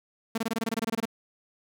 sawtooth tone bursts, 226.1 Hz, A3, 47 cents sharp, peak -22 dBFS, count 14, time 0.35-1.055 s, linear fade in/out 5 ms, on 29 ms, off 23 ms, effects none

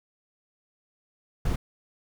brown noise, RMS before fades -25 dBFS, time 1.45-1.56 s, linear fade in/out 5 ms, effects none

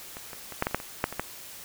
clicks, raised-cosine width 0.5 ms, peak -23 / -25 / -23 / -9 / -11 / -29 / -9 / -24 / -8 / -21 / -12 dBFS, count 11, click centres 0.169 / 0.332 / 0.523 / 0.624 / 0.669 / 0.711 / 0.746 / 0.801 / 1.041 / 1.126 / 1.196 s, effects white hiss -44 dBFS RMS until 1.64 s

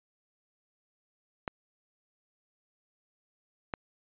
clicks, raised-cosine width 0.5 ms, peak -17 dBFS, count 2, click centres 1.478 / 3.738 s, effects resampled to 8000 Hz

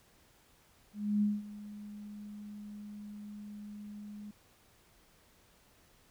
sine tone with ADSR envelope, 207.7 Hz, G#3, in tune, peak -25 dBFS, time 0.93-4.31 s, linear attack 290 ms, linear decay 200 ms, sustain -18 dB, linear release 4 ms, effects pink hiss -65 dBFS RMS until 6.1 s

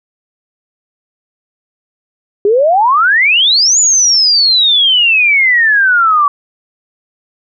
sine exponential two-way sweep, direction up then down, 392 to 7050 to 1132 Hz, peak -6 dBFS, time 2.45-6.28 s, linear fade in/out 2 ms, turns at 3.79 s, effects none

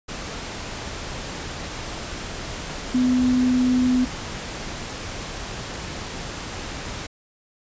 sine tone in noise, 251.8 Hz, B3, 34 cents sharp, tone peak -16 dBFS, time 2.94-4.05 s, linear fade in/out 10 ms, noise pink, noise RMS -32 dBFS, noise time 0.08-7.07 s, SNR +13 dB, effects resampled to 16000 Hz

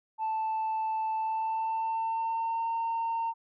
sine tone with pitch glide, 880 to 914.2 Hz, A5 to A#5, 0 to -34 cents, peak -26 dBFS, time 0.18-3.34 s, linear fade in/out 50 ms, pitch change +66 cents, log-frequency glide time 1.15-2.68 s, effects tanh soft clip ceiling -26 dBFS

